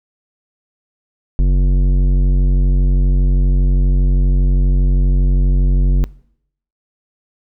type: tone with tanh clipping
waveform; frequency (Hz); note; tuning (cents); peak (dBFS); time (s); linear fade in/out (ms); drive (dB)
triangle; 46.25; F#1; 0; -11; 1.39-6.04; 0; 17
effects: noise-tail reverb RT60 0.7 s tail -22 dB re dry